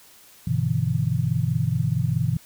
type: chord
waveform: sine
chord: E minor seventh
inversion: first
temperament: just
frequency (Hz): 98.89 / 123.61 / 148.33 / 164.81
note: G2 / B2 / D3 / E3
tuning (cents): +16 / +2 / +18 / 0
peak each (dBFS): -28 / -23 / -27 / -26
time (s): 0.47-2.37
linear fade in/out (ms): 5
effects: white hiss -51 dBFS RMS until 2.45 s